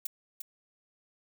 violet noise with echo, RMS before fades -33 dBFS, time 0.05-0.07 s, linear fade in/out 5 ms, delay 350 ms, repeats 1, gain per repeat -6 dB, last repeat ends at 0.42 s, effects none

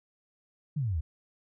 sine exponential sweep, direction down, 160.5 to 70.1 Hz, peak -27 dBFS, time 0.76-1.01 s, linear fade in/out 10 ms, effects none

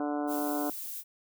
harmonic tone, 146.83 Hz, D3, in tune, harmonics 2 / 3 / 4 / 5 / 6 / 7 / 8 / 9 / 10, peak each -31 / -40 / -38 / -36 / -46 / -43 / -51 / -47 / -48 dBFS, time 0-0.7 s, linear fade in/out 2 ms
violet noise, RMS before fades -39 dBFS, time 0.27-1.04 s, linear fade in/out 50 ms
effects none

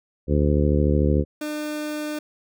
harmonic tone, 73.42 Hz, D2, in tune, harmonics 1 / 2 / 3 / 4 / 5 / 6 / 7, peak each -20 / -23 / -25 / -26 / -27 / -28 / -28 dBFS, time 0.27-1.25 s, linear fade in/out 50 ms
30% pulse tone, 301.3 Hz, D4, 44 cents sharp, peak -24 dBFS, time 1.41-2.19 s, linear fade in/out 5 ms
effects none

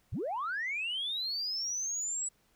sine linear sweep, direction up, 57.3 to 7890 Hz, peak -31 dBFS, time 0.12-2.29 s, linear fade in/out 10 ms, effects tanh soft clip ceiling -28 dBFS + pink hiss -70 dBFS RMS until 2.55 s

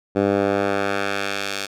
10% pulse tone with band-pass filter sweep, 99.6 Hz, G2, 28 cents sharp, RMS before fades -22 dBFS, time 0.15-1.67 s, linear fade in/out 20 ms, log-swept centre 390 to 4500 Hz, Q 0.73, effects none

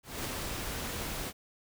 pink noise with ADSR envelope, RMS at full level -35 dBFS, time 0.03-1.33 s, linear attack 220 ms, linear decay 11 ms, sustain -2 dB, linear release 52 ms, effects none

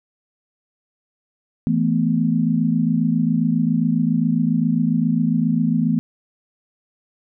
sine chord, E suspended fourth, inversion none, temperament just, 164.81 / 219.8 / 247.2 Hz, E3 / A3 / B3, 0 / -2 / +2 cents, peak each -20 dBFS, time 1.67-5.99 s, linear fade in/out 0 ms, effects none

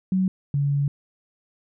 sine tone pair in turn, 187.7 / 141.92 Hz, F#3 / C#3, +25 / +41 cents, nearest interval perfect fourth, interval 484 cents, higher first, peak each -18 / -19 dBFS, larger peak first, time 0.12-0.28 / 0.54-0.88 s, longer second, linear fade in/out 2 ms, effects none

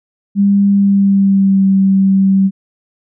sine tone with pitch glide, 200 to 193.3 Hz, G3 to G3, +35 to -24 cents, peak -7 dBFS, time 0.35-2.51 s, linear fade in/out 50 ms, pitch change -59 cents, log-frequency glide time 0.7-1.66 s, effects none

